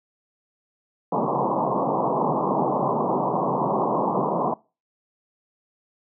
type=band-pass noise; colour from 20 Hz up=white; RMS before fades=-23 dBFS; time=1.12-4.54 s; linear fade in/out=5 ms; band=130 to 1100 Hz; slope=96 dB/octave; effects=noise-tail reverb RT60 0.3 s tail -22 dB re dry